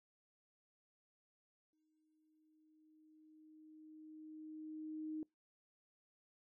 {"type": "tone with exponential growth", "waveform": "sine", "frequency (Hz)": 311.1, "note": "D#4", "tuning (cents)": 0, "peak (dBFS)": -40, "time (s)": [1.73, 5.23], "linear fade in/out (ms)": 1, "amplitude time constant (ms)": 760, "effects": ["noise-tail reverb RT60 0.2 s tail -26 dB re dry"]}